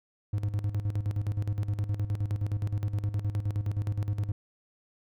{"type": "tone with tremolo", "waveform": "triangle", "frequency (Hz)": 102.7, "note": "G#2", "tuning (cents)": -19, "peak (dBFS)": -23, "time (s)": [0.33, 4.32], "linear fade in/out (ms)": 5, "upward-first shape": "square", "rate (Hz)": 9.6, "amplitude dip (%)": 70, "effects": []}